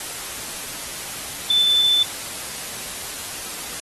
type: tone in noise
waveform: sine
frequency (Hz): 3520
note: A7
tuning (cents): 0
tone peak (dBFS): -14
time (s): 1.5-2.03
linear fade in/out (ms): 2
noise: white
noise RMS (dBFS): -31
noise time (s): 0-3.8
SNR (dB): +14
effects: AAC 32 kbps